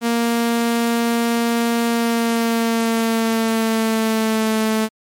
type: tone with pitch glide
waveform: sawtooth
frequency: 233.5 to 219.1 Hz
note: A#3 to A3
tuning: +3 to -7 cents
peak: -12 dBFS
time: 0.01-4.89 s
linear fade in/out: 50 ms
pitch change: -110 cents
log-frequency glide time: 1.86-4.57 s
effects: MP3 64 kbps